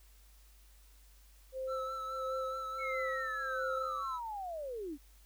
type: tone with tremolo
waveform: sine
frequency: 523.3 Hz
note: C5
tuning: in tune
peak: -35 dBFS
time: 1.52-4.05 s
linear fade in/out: 50 ms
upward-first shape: sine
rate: 1.5 Hz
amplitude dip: 80%
type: tone with vibrato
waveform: triangle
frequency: 1318.5 Hz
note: E6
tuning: in tune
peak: -36 dBFS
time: 1.67-4.2 s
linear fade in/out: 50 ms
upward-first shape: sine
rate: 4.7 Hz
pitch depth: 28 cents each way
type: linear sweep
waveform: sine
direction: down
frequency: 2225 to 264.5 Hz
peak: -38 dBFS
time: 2.78-4.98 s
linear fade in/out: 50 ms
effects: added 50 Hz sine -58 dBFS peak until 5.25 s + white hiss -66 dBFS RMS until 5.25 s